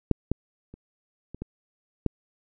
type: clicks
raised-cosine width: 3 ms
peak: -6 / -11 / -30 / -25 / -20 / -10 dBFS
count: 6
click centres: 0.113 / 0.316 / 0.74 / 1.346 / 1.42 / 2.063 s
effects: none